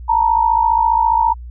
sine tone pair together, 893 / 947.8 Hz, A5 / A#5, +25 / +28 cents, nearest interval minor second, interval 103 cents, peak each -14 dBFS, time 0.08-1.34 s, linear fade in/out 20 ms, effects added 60 Hz sine -29 dBFS peak until 1.5 s

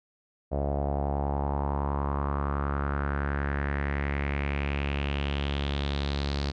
sawtooth tone with low-pass filter sweep, 70.7 Hz, C#2, 35 cents sharp, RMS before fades -29 dBFS, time 0.51-6.52 s, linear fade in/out 20 ms, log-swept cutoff 630 to 4500 Hz, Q 4.1, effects none

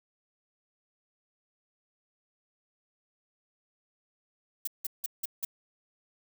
violet noise bursts, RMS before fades -32 dBFS, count 5, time 4.65-5.45 s, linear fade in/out 5 ms, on 24 ms, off 170 ms, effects none

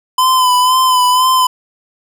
square tone with vibrato, 1014 Hz, B5, 45 cents sharp, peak -9 dBFS, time 0.18-1.47 s, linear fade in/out 5 ms, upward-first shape sine, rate 2 Hz, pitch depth 36 cents each way, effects none

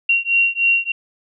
sine beating tone pair, 2749 / 2752.3 Hz, F7 / F7, -28 / -26 cents, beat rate 3.3 Hz, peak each -17 dBFS, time 0.09-0.92 s, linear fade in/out 5 ms, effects none

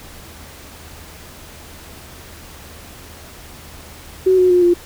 sine tone with pitch steps, 374.3 / 365.8 / 357.4 / 349.2 Hz, F#4 / F#4 / F4 / F4, +20 / -20 / +40 / 0 cents, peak -9 dBFS, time 4.26-4.74 s, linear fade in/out 10 ms, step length 120 ms, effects added 78 Hz sine -43 dBFS peak until 4.85 s + pink hiss -39 dBFS RMS until 4.85 s

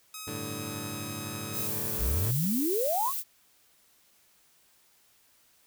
5% pulse tone, 1269 Hz, D#6, 34 cents sharp, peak -27 dBFS, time 0.14-1.67 s, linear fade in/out 2 ms
15% pulse chord, G suspended second, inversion none, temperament equal, 98 / 110 / 146.83 Hz, G2 / A2 / D3, 0 / 0 / 0 cents, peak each -36 / -33 / -35 dBFS, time 0.27-2.31 s, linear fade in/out 5 ms
violet noise, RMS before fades -33 dBFS, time 1.52-3.24 s, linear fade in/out 50 ms
sine exponential sweep, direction up, 49 to 1174.7 Hz, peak -26 dBFS, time 1.98-3.13 s, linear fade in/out 50 ms
effects white hiss -64 dBFS RMS until 5.66 s

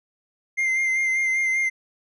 triangle tone with vibrato, 2093 Hz, C7, in tune, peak -18 dBFS, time 0.57-1.7 s, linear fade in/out 20 ms, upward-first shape sine, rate 5.1 Hz, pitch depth 24 cents each way, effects resampled to 24000 Hz

